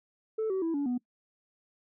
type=tone with pitch steps; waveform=sine; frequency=439.3 / 380.2 / 329.1 / 284.9 / 246.5 Hz; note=A4 / F#4 / E4 / C#4 / B3; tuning=-3 / +47 / -3 / +48 / -3 cents; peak=-25 dBFS; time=0.38-0.98 s; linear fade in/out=10 ms; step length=120 ms; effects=noise-tail reverb RT60 0.1 s tail -22 dB re dry + tanh soft clip ceiling -26 dBFS